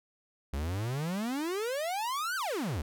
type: exponential two-way sweep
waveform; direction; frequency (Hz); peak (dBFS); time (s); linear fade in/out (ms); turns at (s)
45% pulse; up then down; 65.41 to 1582 to 65.41; -31; 0.53-2.82; 5; 2.36
effects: none